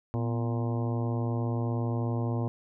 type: harmonic tone with a mistuned harmonic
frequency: 116.54 Hz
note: A#2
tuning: in tune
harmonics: 1 / 2 / 3 / 4 / 5 / 6 / 7 / 8 / 9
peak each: -28 / -34 / -38 / -40 / -42 / -44 / -45 / -46 / -47 dBFS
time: 0.14-2.48 s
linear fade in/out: 0 ms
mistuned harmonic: 2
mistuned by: +83 cents
effects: none